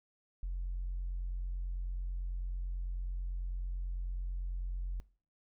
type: tone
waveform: sine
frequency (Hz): 44.55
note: F1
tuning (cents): +35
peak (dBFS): -33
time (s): 0.43-5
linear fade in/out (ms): 0
effects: noise-tail reverb RT60 0.4 s tail -21 dB re dry + tanh soft clip ceiling -31 dBFS